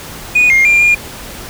sine tone with pitch steps, 2469 / 2125 / 2389 / 2415 Hz, D#7 / C7 / D7 / D7, -14 / +26 / +29 / +48 cents, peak -4 dBFS, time 0.35-0.95 s, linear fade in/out 10 ms, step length 150 ms, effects tanh soft clip ceiling -4 dBFS + pink hiss -29 dBFS RMS until 1.49 s

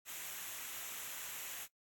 white noise with comb filter, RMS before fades -45 dBFS, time 0.05-1.68 s, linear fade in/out 50 ms, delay 0.21 ms, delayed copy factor -0.55, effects noise-tail reverb RT60 0.1 s tail -20 dB re dry + AAC 64 kbps

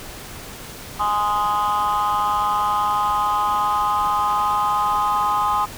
sine chord, Ab major, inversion none, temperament just, 830.6 / 1038.3 / 1245.9 Hz, Ab5 / C6 / Eb6, 0 / -14 / +2 cents, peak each -20 dBFS, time 0.99-5.66 s, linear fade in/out 20 ms, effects tanh soft clip ceiling -13 dBFS + pink hiss -36 dBFS RMS until 5.77 s

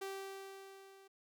sawtooth tone with level ramp, 389 Hz, G4, 13 cents flat, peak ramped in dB -36 to -55 dBFS, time 0.01-1.08 s, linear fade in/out 10 ms, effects none

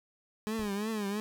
30% pulse tone with vibrato, 210.2 Hz, G#3, 21 cents sharp, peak -29 dBFS, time 0.47-1.2 s, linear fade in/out 0 ms, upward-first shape triangle, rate 2.9 Hz, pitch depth 130 cents each way
brown noise with exponential decay, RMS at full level -39 dBFS, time 0.59-0.79 s, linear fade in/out 1 ms, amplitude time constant 43 ms
effects none

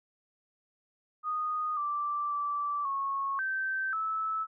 sine tone with pitch steps, 1237 / 1172 / 1163 / 1098 / 1552 / 1306 Hz, D#6 / D6 / D6 / C#6 / G6 / E6, -10 / -4 / -17 / -17 / -18 / -17 cents, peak -29 dBFS, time 1.23-4.47 s, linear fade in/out 50 ms, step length 540 ms, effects none

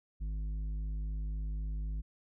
sine tone with tanh clipping, 51.91 Hz, G#1, in tune, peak -35 dBFS, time 0.2-2.02 s, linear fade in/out 20 ms, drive 8 dB, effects none

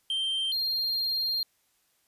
triangle tone pair in turn, 3143 / 4206 Hz, G7 / C8, +4 / +8 cents, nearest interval perfect fourth, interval 504 cents, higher second, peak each -25 dBFS, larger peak neither, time 0.1-0.52 / 0.52-1.43 s, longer second, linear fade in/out 2 ms, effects white hiss -70 dBFS RMS until 2.07 s + resampled to 32000 Hz

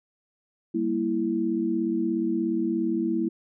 sine chord, E diminished, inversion first, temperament equal, 196 / 233.1 / 329.6 Hz, G3 / Bb3 / E4, 0 / 0 / 0 cents, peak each -31 / -28 / -25 dBFS, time 0.74-3.29 s, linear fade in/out 10 ms, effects none

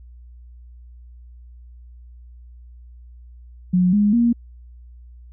sine tone with pitch steps, 180.9 / 206.6 / 236 Hz, F#3 / G#3 / A#3, -39 / -9 / +22 cents, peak -13 dBFS, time 3.73-4.33 s, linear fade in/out 10 ms, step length 200 ms, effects added 60 Hz sine -40 dBFS peak until 5.32 s

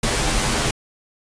pink noise with comb filter, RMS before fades -20 dBFS, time 0.03-0.71 s, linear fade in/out 5 ms, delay 11 ms, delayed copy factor -1, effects resampled to 22050 Hz

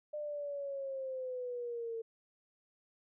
sine linear sweep, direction down, 602 to 450 Hz, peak -37 dBFS, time 0.13-2.02 s, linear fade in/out 10 ms, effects none

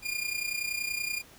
sawtooth tone with amplitude modulation, 2415 Hz, D7, 48 cents sharp, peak -24 dBFS, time 0.02-1.23 s, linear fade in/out 50 ms, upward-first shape sine, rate 30.5 Hz, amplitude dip 70%, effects pink hiss -54 dBFS RMS until 1.38 s

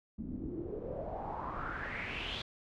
pink noise with low-pass filter sweep, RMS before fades -40 dBFS, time 0.18-2.42 s, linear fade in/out 5 ms, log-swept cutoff 210 to 3600 Hz, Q 5.9, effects none

